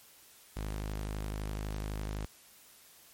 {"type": "tone", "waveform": "sawtooth", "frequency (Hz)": 51.91, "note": "G#1", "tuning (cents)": 0, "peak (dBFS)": -31, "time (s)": [0.56, 2.26], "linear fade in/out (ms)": 10, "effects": ["white hiss -58 dBFS RMS until 3.13 s", "MP3 64 kbps"]}